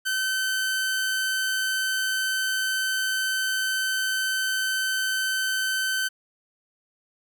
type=tone; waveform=sawtooth; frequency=1534 Hz; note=G6; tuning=38 cents flat; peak=-20 dBFS; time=0.05-6.09 s; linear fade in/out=20 ms; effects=none